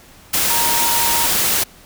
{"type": "tone in noise", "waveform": "sine", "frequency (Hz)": 935, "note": "A#5", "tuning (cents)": 5, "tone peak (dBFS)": -21, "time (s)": [0.5, 1.27], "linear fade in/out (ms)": 10, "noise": "white", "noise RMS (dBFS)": -17, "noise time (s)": [0.33, 1.64], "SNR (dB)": -7, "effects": ["pink hiss -45 dBFS RMS until 1.85 s"]}